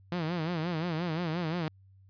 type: tone with vibrato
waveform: sawtooth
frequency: 166.9 Hz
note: E3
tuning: 22 cents sharp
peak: -26 dBFS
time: 0.12-1.68 s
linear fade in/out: 0 ms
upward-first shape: sine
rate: 5.7 Hz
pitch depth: 130 cents each way
effects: added 96 Hz sine -55 dBFS peak until 2.09 s + resampled to 11025 Hz